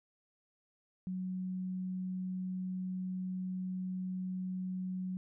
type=tone; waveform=sine; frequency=185 Hz; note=F#3; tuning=in tune; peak=-35 dBFS; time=1.07-5.17 s; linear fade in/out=0 ms; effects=none